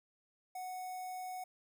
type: tone with notch filter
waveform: square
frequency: 738 Hz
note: F#5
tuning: 5 cents flat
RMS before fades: -43 dBFS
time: 0.55-1.44 s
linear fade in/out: 5 ms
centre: 3300 Hz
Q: 0.69
effects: none